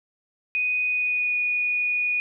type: tone with pitch glide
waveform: sine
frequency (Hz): 2489 to 2462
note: D#7 to D#7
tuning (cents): 0 to -19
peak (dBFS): -21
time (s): 0.55-2.2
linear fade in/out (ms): 0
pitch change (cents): -19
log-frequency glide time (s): 0.86-1.37
effects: none